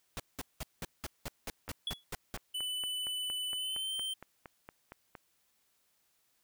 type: noise bursts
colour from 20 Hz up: pink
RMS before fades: -39 dBFS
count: 11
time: 0.17-2.367 s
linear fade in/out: 0 ms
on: 27 ms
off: 190 ms
type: click train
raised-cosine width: 0.5 ms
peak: -31 dBFS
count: 16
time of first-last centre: 1.68-5.152 s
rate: 4.32 Hz
type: tone with exponential decay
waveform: triangle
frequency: 3377 Hz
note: G#7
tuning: 28 cents sharp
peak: -29 dBFS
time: 1.87-2.04 s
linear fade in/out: 2 ms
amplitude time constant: 36 ms
type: tone with pitch glide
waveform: square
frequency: 2995 to 3117 Hz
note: F#7 to G7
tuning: +20 to -11 cents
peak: -35 dBFS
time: 2.54-4.14 s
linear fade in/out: 10 ms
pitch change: +69 cents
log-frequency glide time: 3.54-3.92 s
effects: white hiss -74 dBFS RMS until 6.43 s